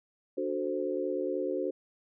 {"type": "chord", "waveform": "sine", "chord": "D dominant seventh", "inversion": "none", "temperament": "equal", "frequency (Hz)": [293.7, 370, 440, 523.3], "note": ["D4", "F#4", "A4", "C5"], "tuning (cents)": [0, 0, 0, 0], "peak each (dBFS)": [-36, -33, -37, -34], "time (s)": [0.37, 1.71], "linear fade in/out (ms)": 10, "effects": []}